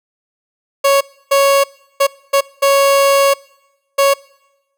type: tone bursts at uneven times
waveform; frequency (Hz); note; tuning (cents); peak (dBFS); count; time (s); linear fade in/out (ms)
30% pulse; 554.4; C#5; 0; -6; 6; 0.84-1.01 / 1.31-1.64 / 2-2.07 / 2.33-2.41 / 2.62-3.34 / 3.98-4.14; 10
effects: noise-tail reverb RT60 1.0 s tail -24 dB re dry